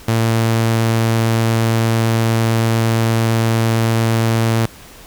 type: tone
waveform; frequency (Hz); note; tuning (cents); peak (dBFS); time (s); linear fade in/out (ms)
sawtooth; 113.6; A#2; -44; -9; 0.08-4.66; 5
effects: pink hiss -40 dBFS RMS until 5.06 s